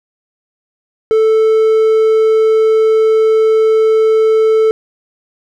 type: tone with hard clipping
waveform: triangle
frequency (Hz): 440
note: A4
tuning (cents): 0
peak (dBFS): -8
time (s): 1.11-4.71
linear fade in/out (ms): 0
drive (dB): 6
effects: none